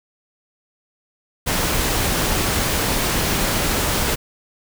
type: noise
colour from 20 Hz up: pink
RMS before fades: -20 dBFS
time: 1.46-4.16 s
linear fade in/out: 20 ms
effects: none